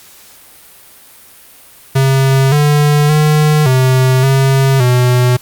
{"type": "tone with pitch steps", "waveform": "square", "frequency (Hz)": [134.5, 147.5, 151.9, 129.7, 134.9, 124.4], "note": ["C3", "D3", "D#3", "C3", "C#3", "B2"], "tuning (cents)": [48, 8, -41, -15, -47, 13], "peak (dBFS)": -8, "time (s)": [1.95, 5.37], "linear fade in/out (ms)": 10, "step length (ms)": 570, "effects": ["white hiss -40 dBFS RMS until 5.41 s", "Opus 48 kbps"]}